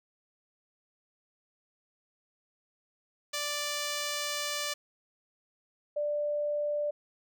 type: tone pair in turn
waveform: 5% pulse / sine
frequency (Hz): 587.3 / 589.7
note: D5 / D5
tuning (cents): 0 / +7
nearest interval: unison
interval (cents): 7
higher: second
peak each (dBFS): -20 / -28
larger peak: first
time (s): 3.33-4.74 / 5.96-6.91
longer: first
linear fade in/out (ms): 10
effects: none